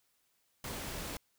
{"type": "noise", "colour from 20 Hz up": "pink", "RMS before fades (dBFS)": -41, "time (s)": [0.64, 1.17], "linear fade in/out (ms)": 2, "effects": ["white hiss -75 dBFS RMS until 1.38 s"]}